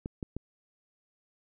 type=clicks; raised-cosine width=3 ms; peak=-22 dBFS; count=3; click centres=0.059 / 0.228 / 0.366 s; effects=none